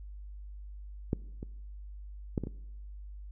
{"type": "clicks", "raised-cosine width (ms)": 3, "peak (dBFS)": [-15, -27, -16, -21, -25], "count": 5, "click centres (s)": [1.131, 1.429, 2.378, 2.437, 2.471], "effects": ["noise-tail reverb RT60 1.0 s tail -22 dB re dry", "added 50 Hz sine -42 dBFS peak until 3.31 s"]}